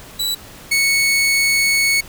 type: tone pair in turn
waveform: sawtooth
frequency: 3941 / 2212 Hz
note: B7 / C#7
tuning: -4 / -4 cents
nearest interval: minor seventh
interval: 1000 cents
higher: first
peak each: -15 / -10 dBFS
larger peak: second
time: 0.19-0.35 / 0.71-2.01 s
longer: second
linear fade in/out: 10 ms
effects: pink hiss -39 dBFS RMS until 2.08 s